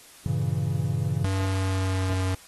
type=chord; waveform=triangle; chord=G diminished seventh; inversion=none; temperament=equal; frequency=98 / 116.54 / 138.59 / 164.81 Hz; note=G2 / Bb2 / Db3 / Fb3; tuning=0 / 0 / 0 / 0 cents; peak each=-27 / -28 / -25 / -29 dBFS; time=0.26-1.25 s; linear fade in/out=0 ms
type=tone with pitch glide; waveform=square; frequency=95.9 to 93.55 Hz; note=G2 to F#2; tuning=-37 to +20 cents; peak=-24 dBFS; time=1.24-2.35 s; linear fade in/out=5 ms; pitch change=-43 cents; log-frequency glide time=1.36-2.22 s
effects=white hiss -50 dBFS RMS until 2.47 s + AAC 32 kbps